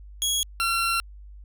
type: tone pair in turn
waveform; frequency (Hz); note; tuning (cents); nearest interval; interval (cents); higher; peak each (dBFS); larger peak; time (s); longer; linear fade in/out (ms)
20% pulse; 3322 / 1363.3; G#7 / F6; 0 / -42; octave + minor third; 1542; first; -17 / -17; neither; 0.22-0.43 / 0.6-1; second; 0
effects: added 50 Hz sine -41 dBFS peak until 1.44 s